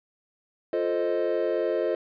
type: chord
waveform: triangle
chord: F dominant seventh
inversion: none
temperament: equal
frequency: 349.2 / 440 / 523.3 / 622.3 Hz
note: F4 / A4 / C5 / Eb5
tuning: 0 / 0 / 0 / 0 cents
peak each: -27 dBFS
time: 0.73-1.95 s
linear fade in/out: 2 ms
effects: resampled to 11025 Hz